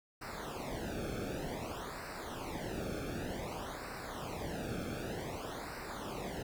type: noise with flanger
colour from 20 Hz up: brown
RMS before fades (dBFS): -41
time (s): 0.21-6.43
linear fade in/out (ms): 10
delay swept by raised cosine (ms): 0.3 to 1.04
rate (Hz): 0.54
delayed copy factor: -0.95
effects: none